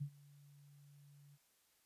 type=tone with ADSR envelope; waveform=sine; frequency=143.3 Hz; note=D3; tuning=42 cents flat; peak=-37 dBFS; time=0-1.38 s; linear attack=18 ms; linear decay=77 ms; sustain=-23 dB; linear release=40 ms; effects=white hiss -75 dBFS RMS until 1.85 s + resampled to 32000 Hz